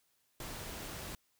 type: noise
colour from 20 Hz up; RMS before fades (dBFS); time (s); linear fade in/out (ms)
pink; -44; 0.4-1.15; 2
effects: white hiss -75 dBFS RMS until 1.39 s